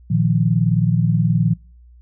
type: chord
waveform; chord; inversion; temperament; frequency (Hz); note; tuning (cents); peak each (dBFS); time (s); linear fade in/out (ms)
sine; Bb suspended fourth; none; equal; 116.54 / 155.56 / 174.61; Bb2 / Eb3 / F3; 0 / 0 / 0; -18; 0.1-1.54; 10
effects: noise-tail reverb RT60 0.4 s tail -25 dB re dry + added 60 Hz sine -43 dBFS peak until 2.01 s